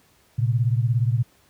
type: beating tone pair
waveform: sine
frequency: 114.9 / 131.9 Hz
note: A#2 / C3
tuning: -25 / +14 cents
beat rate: 17 Hz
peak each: -19 / -23 dBFS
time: 0.38-1.23 s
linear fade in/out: 10 ms
effects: pink hiss -59 dBFS RMS until 1.49 s + high-pass 60 Hz 12 dB/octave